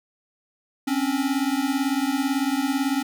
square beating tone pair, 264 / 282 Hz, C4 / C#4, +16 / +30 cents, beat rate 18 Hz, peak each -25 dBFS, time 0.87-3.03 s, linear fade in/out 10 ms, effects none

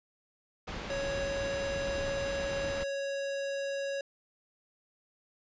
pink low-pass noise, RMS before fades -39 dBFS, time 0.67-2.84 s, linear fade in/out 10 ms, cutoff 4000 Hz, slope 12 dB/octave
square tone, 554.4 Hz, C#5, in tune, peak -33 dBFS, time 0.9-4.01 s, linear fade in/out 2 ms
effects resampled to 16000 Hz

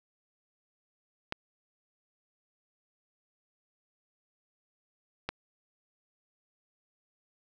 clicks, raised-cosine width 0.3 ms, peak -16 dBFS, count 2, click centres 1.324 / 5.29 s, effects none

